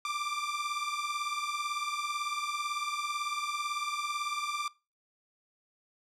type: beating tone pair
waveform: sawtooth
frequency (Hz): 1173 / 1191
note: D6 / D6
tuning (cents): -2 / +24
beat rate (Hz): 18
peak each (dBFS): -31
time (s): 0.05-4.68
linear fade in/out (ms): 2
effects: noise-tail reverb RT60 0.3 s tail -23 dB re dry + low-pass 8000 Hz 12 dB/octave